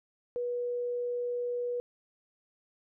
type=tone; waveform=sine; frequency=486.1 Hz; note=B4; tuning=28 cents flat; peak=-30 dBFS; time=0.36-1.8 s; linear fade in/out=0 ms; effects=none